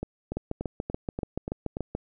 two click trains, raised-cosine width 2 ms, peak -16 / -18 dBFS, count 12 / 7, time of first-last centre 0.37-1.95 / 0.03-1.769 s, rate 6.96 / 3.45 Hz, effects none

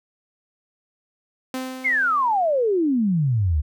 sawtooth tone with exponential decay, 258.8 Hz, C4, 19 cents flat, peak -21 dBFS, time 1.54-2.79 s, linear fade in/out 2 ms, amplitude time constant 270 ms
sine exponential sweep, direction down, 2217 to 68.9 Hz, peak -17 dBFS, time 1.84-3.62 s, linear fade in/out 20 ms
effects none

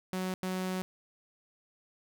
sawtooth tone bursts at uneven times, 185.6 Hz, F#3, 6 cents sharp, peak -28 dBFS, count 2, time 0.13-0.34 / 0.43-0.82 s, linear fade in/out 0 ms, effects none

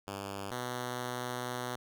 5% pulse tone pair in turn, 99.1 / 123.92 Hz, G2 / B2, +19 / +6 cents, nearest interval major third, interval 387 cents, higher second, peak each -27 / -24 dBFS, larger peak second, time 0.07-0.51 / 0.51-1.76 s, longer second, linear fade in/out 10 ms, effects none

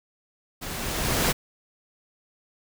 pink noise with level ramp, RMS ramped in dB -35 to -21 dBFS, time 0.61-1.33 s, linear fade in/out 20 ms, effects none

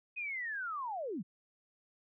sine linear sweep, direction down, 2528 to 146.83 Hz, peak -36 dBFS, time 0.16-1.23 s, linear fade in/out 20 ms, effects none

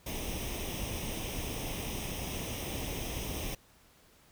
pink noise with comb filter, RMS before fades -37 dBFS, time 0.06-3.55 s, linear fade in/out 5 ms, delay 0.34 ms, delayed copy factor +0.7, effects pink hiss -62 dBFS RMS until 4.31 s

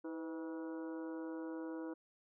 harmonic tone with a mistuned harmonic, 161.1 Hz, E3, 39 cents flat, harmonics 2 / 3 / 4 / 5 / 6 / 7 / 8 / 9, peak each -42 / -48 / -58 / -61 / -56 / -63 / -63 / -59 dBFS, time 0.04-1.94 s, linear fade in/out 10 ms, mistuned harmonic 3, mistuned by +58 cents, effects none

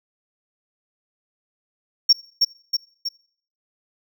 triangle tone with echo, 5510 Hz, F8, 24 cents flat, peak -6 dBFS, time 2.09-2.13 s, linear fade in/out 10 ms, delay 320 ms, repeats 3, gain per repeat -5 dB, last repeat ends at 3.09 s, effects noise-tail reverb RT60 0.6 s tail -25 dB re dry + tanh soft clip ceiling -7 dBFS

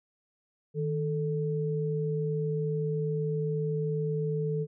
sine tone pair together, 155.56 / 438.8 Hz, D#3 / A4, 0 / -5 cents, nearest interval octave + tritone, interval 1795 cents, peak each -29 / -31 dBFS, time 0.74-4.67 s, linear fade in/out 50 ms, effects none

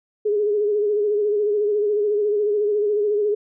sine tone with vibrato, 416.5 Hz, G#4, 5 cents sharp, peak -17 dBFS, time 0.25-3.35 s, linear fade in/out 10 ms, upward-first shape sine, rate 14 Hz, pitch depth 48 cents each way, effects none

